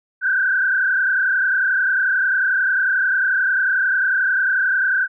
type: tone with frequency modulation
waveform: sine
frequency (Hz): 1543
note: G6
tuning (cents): -28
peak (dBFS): -15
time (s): 0.21-5.08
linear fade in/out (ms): 50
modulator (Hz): 31.2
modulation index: 2.1
effects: none